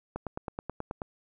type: click train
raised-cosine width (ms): 1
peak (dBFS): -20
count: 9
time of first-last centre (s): 0.16-1.018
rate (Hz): 9.32
effects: none